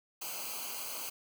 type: noise with comb filter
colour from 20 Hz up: white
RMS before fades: -40 dBFS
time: 0.21-1.1 s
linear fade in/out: 10 ms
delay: 0.55 ms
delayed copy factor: -0.8
effects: none